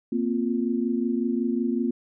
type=chord; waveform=sine; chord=Bb suspended second; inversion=none; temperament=equal with one note detuned; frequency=233.1 / 258.5 / 349.2 Hz; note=Bb3 / C4 / F4; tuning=0 / -21 / 0 cents; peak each=-25 / -27 / -29 dBFS; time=0.12-1.91 s; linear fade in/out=5 ms; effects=none